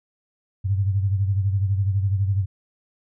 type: beating tone pair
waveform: sine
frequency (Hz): 97 / 109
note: G2 / A2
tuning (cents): -18 / -16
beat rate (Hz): 12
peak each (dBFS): -19 / -27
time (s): 0.64-2.46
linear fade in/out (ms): 20
effects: none